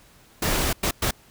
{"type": "noise bursts at uneven times", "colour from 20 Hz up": "pink", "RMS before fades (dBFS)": -23, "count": 3, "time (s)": [[0.42, 0.73], [0.83, 0.91], [1.02, 1.11]], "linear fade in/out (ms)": 5, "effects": ["pink hiss -54 dBFS RMS until 1.3 s"]}